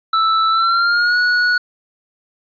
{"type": "tone with pitch glide", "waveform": "square", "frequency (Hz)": [1318.5, 1463], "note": ["E6", "F#6"], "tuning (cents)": [0, -20], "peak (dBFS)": -13, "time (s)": [0.13, 1.58], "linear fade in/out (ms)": 5, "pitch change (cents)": 180, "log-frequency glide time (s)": [0.5, 1.18], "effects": ["resampled to 11025 Hz", "9-bit"]}